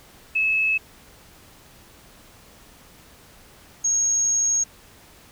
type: tone pair in turn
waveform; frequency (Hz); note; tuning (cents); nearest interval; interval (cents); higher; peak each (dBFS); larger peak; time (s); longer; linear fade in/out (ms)
sine; 2594 / 6553; E7 / G#8; -28 / -24; octave + major third; 1604; second; -18 / -18; neither; 0.35-0.78 / 3.84-4.64; second; 10
effects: pink hiss -50 dBFS RMS until 5.31 s